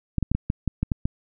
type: clicks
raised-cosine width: 5 ms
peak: -10 dBFS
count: 9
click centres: 0.183 / 0.227 / 0.316 / 0.35 / 0.501 / 0.677 / 0.83 / 0.918 / 1.055 s
effects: none